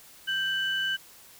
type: tone pair together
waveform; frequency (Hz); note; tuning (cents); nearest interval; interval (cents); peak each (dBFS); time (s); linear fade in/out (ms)
sine; 1568 / 2982; G6 / F#7; 0 / +13; major seventh; 1113; -27 / -28; 0.27-0.97; 20
effects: tanh soft clip ceiling -20 dBFS + white hiss -52 dBFS RMS until 1.39 s